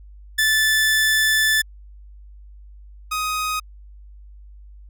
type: tone pair in turn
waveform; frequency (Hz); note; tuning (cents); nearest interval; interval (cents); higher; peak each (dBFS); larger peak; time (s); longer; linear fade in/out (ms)
sawtooth; 1750 / 1253.3; A6 / D#6; -10 / +12; tritone; 578; first; -12 / -18; first; 0.38-1.62 / 3.11-3.6; first; 10
effects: added 50 Hz sine -40 dBFS peak until 4.89 s